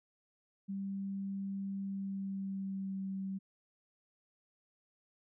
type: tone with pitch glide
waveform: sine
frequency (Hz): 196 to 192.86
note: G3 to G3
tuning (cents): 0 to -28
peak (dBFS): -36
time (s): 0.68-3.39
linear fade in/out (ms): 20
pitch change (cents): -28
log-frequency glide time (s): 1.82-2.98
effects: none